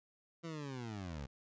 20% pulse linear sweep, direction down, 170 to 63.7 Hz, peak -37 dBFS, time 0.43-1.27 s, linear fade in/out 20 ms, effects resampled to 16000 Hz

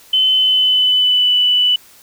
sine tone with pitch glide, 3047 to 2976 Hz, G7 to F#7, -50 to +9 cents, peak -10 dBFS, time 0.13-1.76 s, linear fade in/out 5 ms, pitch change -41 cents, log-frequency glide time 0.3-1.34 s, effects white hiss -45 dBFS RMS until 2.02 s

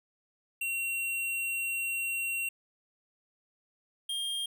square tone pair in turn, 2740 / 3216 Hz, F7 / G7, -34 / +44 cents, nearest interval minor third, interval 278 cents, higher second, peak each -31 / -32 dBFS, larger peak first, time 0.61-2.49 / 4.09-4.46 s, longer first, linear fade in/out 5 ms, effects none

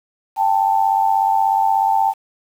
sine tone pair together, 788.4 / 885 Hz, G5 / A5, +10 / +10 cents, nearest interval major second, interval 200 cents, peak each -16 dBFS, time 0.36-2.14 s, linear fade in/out 50 ms, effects 7-bit

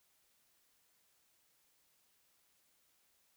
silence, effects white hiss -74 dBFS RMS until 3.36 s

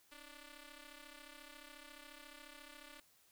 5% pulse ring-modulated tone, 293.7 Hz, D4, in tune, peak -40 dBFS, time 0.11-3 s, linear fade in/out 5 ms, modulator 864 Hz, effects white hiss -70 dBFS RMS until 3.31 s

